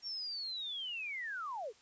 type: linear sweep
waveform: sine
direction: down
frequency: 5588 to 380 Hz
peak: -38 dBFS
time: 0.02-1.73 s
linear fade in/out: 50 ms
effects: white hiss -64 dBFS RMS until 1.81 s + resampled to 16000 Hz